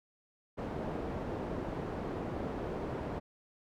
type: low-pass noise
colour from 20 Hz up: white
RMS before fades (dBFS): -38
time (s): 0.57-3.2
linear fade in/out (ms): 20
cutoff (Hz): 530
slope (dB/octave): 12
effects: none